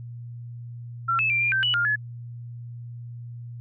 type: tone with pitch steps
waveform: sine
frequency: 1357 / 2610 / 2365 / 2398 / 1556 / 2950 / 1408 / 1705 Hz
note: E6 / E7 / D7 / D7 / G6 / F#7 / F6 / G#6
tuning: +50 / -18 / +12 / +36 / -13 / -6 / +14 / +45 cents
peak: -20 dBFS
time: 1.08-1.96 s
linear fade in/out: 10 ms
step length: 110 ms
effects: added 119 Hz sine -35 dBFS peak until 3.6 s